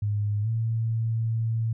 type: tone with pitch glide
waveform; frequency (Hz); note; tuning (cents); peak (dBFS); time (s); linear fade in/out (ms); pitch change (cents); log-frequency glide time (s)
sine; 103.83 to 113.23; G#2 to A#2; 0 to -50; -23; 0.02-1.73; 5; +150; 0.42-0.48
effects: none